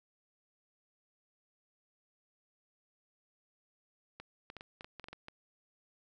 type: clicks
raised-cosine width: 0.3 ms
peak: -30 dBFS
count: 11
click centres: 4.2 / 4.501 / 4.567 / 4.609 / 4.809 / 4.845 / 4.997 / 5.042 / 5.085 / 5.13 / 5.284 s
effects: none